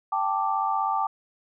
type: chord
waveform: sine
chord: G suspended second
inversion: none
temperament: equal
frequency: 784 / 880 / 1174.7 Hz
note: G5 / A5 / D6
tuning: 0 / 0 / 0 cents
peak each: -27 dBFS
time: 0.12-1.07 s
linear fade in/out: 5 ms
effects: none